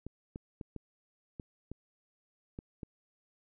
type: clicks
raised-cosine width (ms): 3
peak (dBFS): -28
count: 8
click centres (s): 0.066 / 0.359 / 0.612 / 0.763 / 1.398 / 1.716 / 2.589 / 2.832
effects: none